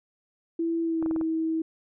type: tone with pitch glide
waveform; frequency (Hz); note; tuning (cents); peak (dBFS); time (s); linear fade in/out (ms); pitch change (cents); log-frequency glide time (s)
sine; 332 to 322.2; E4 to E4; +12 to -39; -24; 0.59-1.62; 5; -51; 0.82-1.05
type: clicks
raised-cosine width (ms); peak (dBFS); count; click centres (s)
1; -23; 5; 1.026 / 1.061 / 1.111 / 1.162 / 1.212
effects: none